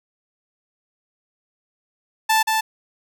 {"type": "tone with echo", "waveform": "sawtooth", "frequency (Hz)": 880, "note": "A5", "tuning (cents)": 0, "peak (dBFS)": -11, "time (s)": [2.29, 2.43], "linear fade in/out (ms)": 10, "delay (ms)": 180, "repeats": 1, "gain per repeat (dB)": -3, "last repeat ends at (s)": 2.61, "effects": []}